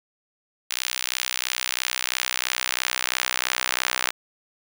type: tone with high-pass filter sweep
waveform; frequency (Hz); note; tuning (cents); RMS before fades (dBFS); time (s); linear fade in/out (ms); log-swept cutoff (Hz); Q
sawtooth; 63; B1; +35; -27; 0.7-4.11; 10; 2900 to 1500; 0.84
effects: none